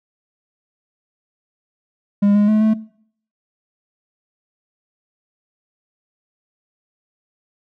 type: tone with pitch steps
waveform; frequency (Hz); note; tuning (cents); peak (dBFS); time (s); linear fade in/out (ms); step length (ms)
triangle; 203 / 206.8 / 214.7 / 217.9; G#3 / G#3 / A3 / A3; -39 / -7 / -42 / -17; -9; 2.22-2.74; 10; 130
effects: noise-tail reverb RT60 0.6 s tail -20 dB re dry